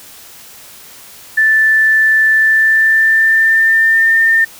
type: tone with pitch glide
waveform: sine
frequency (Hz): 1760 to 1808.4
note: A6 to A6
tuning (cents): 0 to +47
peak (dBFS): -7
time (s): 1.37-4.45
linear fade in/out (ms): 10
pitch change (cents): +47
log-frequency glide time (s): 2.33-4.17
effects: white hiss -37 dBFS RMS until 4.59 s